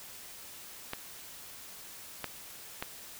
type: clicks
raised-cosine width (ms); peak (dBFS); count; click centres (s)
0.3; -18; 3; 0.934 / 2.243 / 2.825
effects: white hiss -48 dBFS RMS until 3.19 s